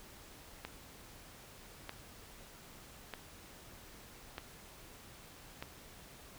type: click train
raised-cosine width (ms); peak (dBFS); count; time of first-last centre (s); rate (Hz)
0.3; -25; 5; 0.65-5.625; 0.804
effects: pink hiss -55 dBFS RMS until 6.38 s